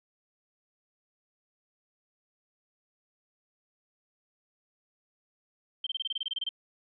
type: tone bursts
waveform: sine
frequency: 3136 Hz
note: G7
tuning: in tune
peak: -29 dBFS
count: 13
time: 5.84-6.491 s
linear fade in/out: 5 ms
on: 27 ms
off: 25 ms
effects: none